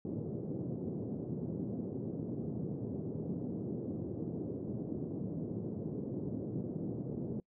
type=band-pass noise; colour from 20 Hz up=pink; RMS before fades=-39 dBFS; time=0.05-7.4 s; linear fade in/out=2 ms; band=120 to 420 Hz; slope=24 dB/octave; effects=noise-tail reverb RT60 0.1 s tail -25 dB re dry